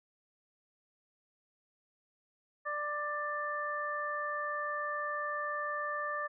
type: harmonic tone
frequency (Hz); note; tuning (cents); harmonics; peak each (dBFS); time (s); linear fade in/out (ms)
591; D5; +11; 1 / 2 / 3; -40 / -36 / -38; 2.65-6.28; 20
effects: none